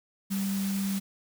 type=tone in noise; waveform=sine; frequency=196 Hz; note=G3; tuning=in tune; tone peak=-27 dBFS; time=0.3-1 s; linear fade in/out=20 ms; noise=white; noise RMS=-39 dBFS; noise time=0.3-1 s; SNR=+9 dB; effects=none